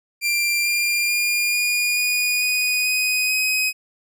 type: tone with pitch steps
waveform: sawtooth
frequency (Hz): 2374 / 2395 / 2415 / 2437 / 2458 / 2479 / 2501 / 2522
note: D7 / D7 / D7 / D#7 / D#7 / D#7 / D#7 / D#7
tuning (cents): +18 / +33 / +48 / -37 / -22 / -7 / +8 / +23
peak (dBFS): -15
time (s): 0.21-3.73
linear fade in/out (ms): 50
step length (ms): 440
effects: none